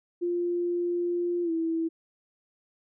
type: tone with pitch glide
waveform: sine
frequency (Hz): 349.2 to 327.7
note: F4 to E4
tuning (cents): 0 to -10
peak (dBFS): -25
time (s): 0.21-1.89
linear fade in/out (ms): 20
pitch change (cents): -110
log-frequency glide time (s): 1.43-1.51
effects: none